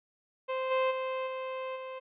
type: tone with level steps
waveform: 30% pulse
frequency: 521 Hz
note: C5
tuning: 7 cents flat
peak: -28 / -23 / -29 / -32 / -36 dBFS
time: 0.48-2 s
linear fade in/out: 20 ms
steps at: 0.7 / 0.9 / 1.26 / 1.75 s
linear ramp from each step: 20 ms
effects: resampled to 8000 Hz

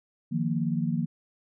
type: chord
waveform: sine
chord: Eb suspended second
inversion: none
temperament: equal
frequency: 155.56 / 174.61 / 233.1 Hz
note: Eb3 / F3 / Bb3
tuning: 0 / 0 / 0 cents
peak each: -29 dBFS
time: 0.31-1.06 s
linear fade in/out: 20 ms
effects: none

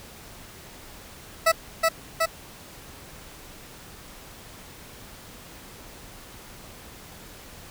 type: tone with echo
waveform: 20% pulse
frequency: 654 Hz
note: E5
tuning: 14 cents flat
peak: -11 dBFS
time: 1.46-1.52 s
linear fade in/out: 10 ms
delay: 370 ms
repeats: 2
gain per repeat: -2 dB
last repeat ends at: 2.26 s
effects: pink hiss -45 dBFS RMS until 7.7 s

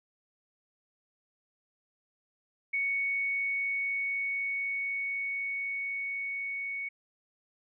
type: tone with level ramp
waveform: sine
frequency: 2224 Hz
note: C#7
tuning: 5 cents sharp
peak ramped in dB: -27 to -33 dBFS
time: 2.73-6.89 s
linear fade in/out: 10 ms
effects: none

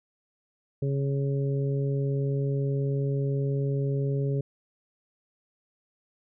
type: harmonic tone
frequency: 138.59 Hz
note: C#3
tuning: in tune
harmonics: 1 / 2 / 3 / 4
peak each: -25 / -37 / -32 / -40 dBFS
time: 0.82-4.41 s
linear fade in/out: 5 ms
effects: none

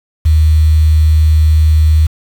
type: tone with quantisation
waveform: sine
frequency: 77.78 Hz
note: D#2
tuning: in tune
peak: -5 dBFS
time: 0.25-2.07 s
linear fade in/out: 10 ms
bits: 5
effects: none

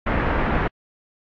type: low-pass noise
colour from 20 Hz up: pink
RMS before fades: -21 dBFS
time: 0.06-0.68 s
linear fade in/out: 10 ms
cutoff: 2100 Hz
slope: 24 dB/octave
effects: AAC 64 kbps

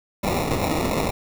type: noise with sample-and-hold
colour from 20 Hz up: violet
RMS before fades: -23 dBFS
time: 0.23-1.11 s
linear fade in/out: 10 ms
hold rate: 1575 Hz
effects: none

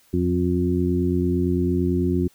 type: harmonic tone with a mistuned harmonic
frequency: 88.9 Hz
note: F2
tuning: 31 cents sharp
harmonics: 1 / 2 / 3 / 4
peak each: -24 / -24 / -24 / -24 dBFS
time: 0.13-2.28 s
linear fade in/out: 10 ms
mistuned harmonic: 1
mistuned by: -58 cents
effects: white hiss -58 dBFS RMS until 2.34 s

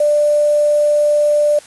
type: tone with quantisation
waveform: sine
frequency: 592 Hz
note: D5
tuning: 14 cents sharp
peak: -10 dBFS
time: 0-1.59 s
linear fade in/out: 5 ms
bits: 5
effects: white hiss -41 dBFS RMS until 1.66 s + resampled to 24000 Hz

